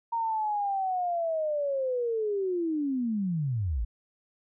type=linear sweep; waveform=sine; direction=down; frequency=932.3 to 47.35 Hz; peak=-26 dBFS; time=0.12-3.85 s; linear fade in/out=10 ms; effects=none